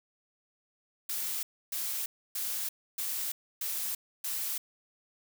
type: noise bursts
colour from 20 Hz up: blue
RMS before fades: -34 dBFS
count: 6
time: 1.09-4.58 s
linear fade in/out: 5 ms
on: 340 ms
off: 290 ms
effects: none